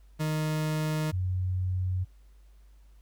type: tone pair in turn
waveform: 40% pulse / sine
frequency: 154.9 / 92.1 Hz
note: D#3 / F#2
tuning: -7 / -7 cents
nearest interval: major sixth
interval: 900 cents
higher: first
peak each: -26 dBFS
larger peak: neither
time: 0.19-1.12 / 1.12-2.05 s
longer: neither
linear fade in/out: 20 ms
effects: added 50 Hz sine -52 dBFS peak until 3.01 s + pink hiss -70 dBFS RMS until 3.01 s